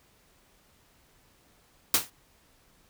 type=noise with exponential decay; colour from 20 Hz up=white; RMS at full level=-18 dBFS; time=1.94-2.1 s; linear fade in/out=2 ms; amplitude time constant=34 ms; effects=pink hiss -63 dBFS RMS until 2.89 s